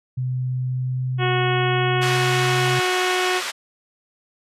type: tone with pitch glide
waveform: sine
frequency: 127.4 to 130.68 Hz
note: C3 to C3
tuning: -46 to -2 cents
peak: -21 dBFS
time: 0.17-2.8 s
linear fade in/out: 10 ms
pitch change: +44 cents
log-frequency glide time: 0.59-2.48 s
type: harmonic tone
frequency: 366.5 Hz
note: F#4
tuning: 16 cents flat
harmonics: 1 / 2 / 3 / 4 / 5 / 6 / 7 / 8 / 9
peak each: -23 / -26 / -28 / -29 / -30 / -31 / -31 / -32 / -33 dBFS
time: 1.18-3.42 s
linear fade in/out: 50 ms
type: band-pass noise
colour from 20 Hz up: pink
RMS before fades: -28 dBFS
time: 2.01-3.52 s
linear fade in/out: 20 ms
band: 1100 to 6700 Hz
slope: 12 dB/octave
effects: resampled to 32000 Hz